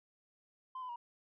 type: tone with pitch steps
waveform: sine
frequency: 1033 / 1007 / 953 Hz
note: C6 / B5 / A#5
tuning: -22 / +33 / +38 cents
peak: -39 dBFS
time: 0.75-0.96 s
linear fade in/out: 5 ms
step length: 70 ms
effects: tanh soft clip ceiling -38 dBFS